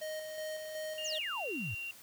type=tone with tremolo; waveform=square; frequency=622.3 Hz; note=D#5; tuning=in tune; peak=-38 dBFS; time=0.01-1.19 s; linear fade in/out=10 ms; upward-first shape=square; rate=2.7 Hz; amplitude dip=35%
type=tone with pitch glide; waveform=sine; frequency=2822 to 2759 Hz; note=F7 to F7; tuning=+17 to -22 cents; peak=-38 dBFS; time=0.98-1.91 s; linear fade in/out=2 ms; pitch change=-39 cents; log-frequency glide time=1.26-1.42 s
type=exponential sweep; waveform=sine; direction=down; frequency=7459 to 91.2 Hz; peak=-37 dBFS; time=1.04-1.75 s; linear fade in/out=10 ms
effects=white hiss -55 dBFS RMS until 2.02 s